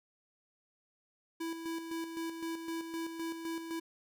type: tone with tremolo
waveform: square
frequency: 329.6 Hz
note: E4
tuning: in tune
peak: -36 dBFS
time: 1.4-3.8 s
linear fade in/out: 10 ms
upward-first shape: square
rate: 3.9 Hz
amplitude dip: 50%
effects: none